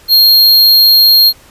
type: tone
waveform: square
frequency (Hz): 4235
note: C8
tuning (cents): +20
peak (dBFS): -4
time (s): 0.08-1.33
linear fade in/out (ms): 50
effects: pink hiss -42 dBFS RMS until 1.5 s + resampled to 32000 Hz